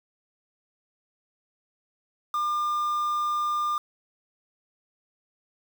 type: tone with quantisation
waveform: triangle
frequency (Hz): 1200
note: D6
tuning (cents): +37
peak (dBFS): -22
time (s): 2.34-3.78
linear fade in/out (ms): 2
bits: 7
effects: none